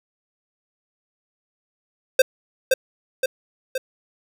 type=tone with echo; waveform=square; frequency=522 Hz; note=C5; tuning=4 cents flat; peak=-10 dBFS; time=2.19-2.22 s; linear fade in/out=5 ms; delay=520 ms; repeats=3; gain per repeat=-4 dB; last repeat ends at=3.78 s; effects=none